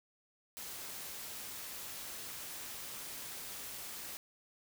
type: noise with amplitude modulation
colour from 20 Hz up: white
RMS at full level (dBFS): -44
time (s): 0.57-4.17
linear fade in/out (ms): 0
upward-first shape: sine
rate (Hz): 266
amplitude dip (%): 25
effects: none